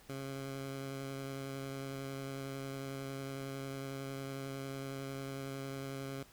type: tone with vibrato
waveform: 15% pulse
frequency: 136.1 Hz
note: C#3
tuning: 31 cents flat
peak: -34 dBFS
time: 0.09-6.23 s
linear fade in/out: 5 ms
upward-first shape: sine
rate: 11 Hz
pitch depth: 12 cents each way
effects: pink hiss -61 dBFS RMS until 6.32 s